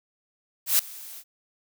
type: noise with ADSR envelope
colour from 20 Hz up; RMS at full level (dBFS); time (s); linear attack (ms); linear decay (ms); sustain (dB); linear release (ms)
blue; -18; 0.66-1.24; 130; 4; -23; 56
effects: none